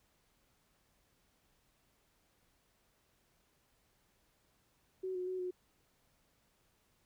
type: tone with pitch steps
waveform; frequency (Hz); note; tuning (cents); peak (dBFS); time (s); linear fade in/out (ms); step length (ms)
sine; 374.7 / 363.8 / 371 / 363.3; F#4 / F#4 / F#4 / F#4; +22 / -29 / +5 / -32; -36; 5.03-5.51; 10; 120
effects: pink hiss -74 dBFS RMS until 7.05 s